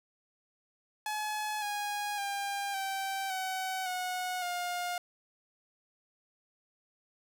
sawtooth tone with pitch steps, 850 / 824.8 / 800.4 / 776.8 / 753.8 / 731.5 / 709.8 Hz, G#5 / G#5 / G5 / G5 / F#5 / F#5 / F5, +40 / -12 / +36 / -16 / +32 / -20 / +28 cents, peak -29 dBFS, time 1.06-4.98 s, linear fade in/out 2 ms, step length 560 ms, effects none

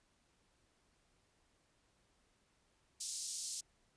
white band-pass noise, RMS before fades -43 dBFS, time 3-3.61 s, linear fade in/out 10 ms, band 4600 to 9200 Hz, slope 24 dB/octave, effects pink hiss -75 dBFS RMS until 3.96 s + resampled to 22050 Hz

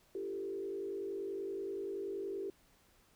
sine tone with frequency modulation, 392 Hz, G4, in tune, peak -37 dBFS, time 0.15-2.5 s, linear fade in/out 2 ms, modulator 50.5 Hz, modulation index 0.93, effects pink hiss -68 dBFS RMS until 3.15 s

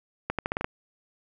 accelerating click train, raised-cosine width 0.5 ms, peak -12 dBFS, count 7, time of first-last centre 0.3-0.644 s, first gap 87 ms, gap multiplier 0.83, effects none

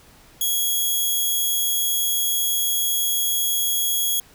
5% pulse tone, 3322 Hz, G#7, in tune, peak -11 dBFS, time 0.41-4.2 s, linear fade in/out 2 ms, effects pink hiss -51 dBFS RMS until 4.34 s

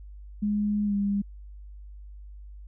sine tone with pitch glide, 207.7 to 201.2 Hz, G#3 to G3, 0 to +45 cents, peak -23 dBFS, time 0.42-1.22 s, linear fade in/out 10 ms, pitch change -55 cents, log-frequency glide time 0.85-0.94 s, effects added 50 Hz sine -41 dBFS peak until 2.67 s

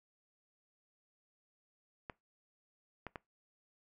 clicks, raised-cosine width 0.5 ms, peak -27 dBFS, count 3, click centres 2.098 / 3.067 / 3.158 s, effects noise-tail reverb RT60 0.2 s tail -22 dB re dry

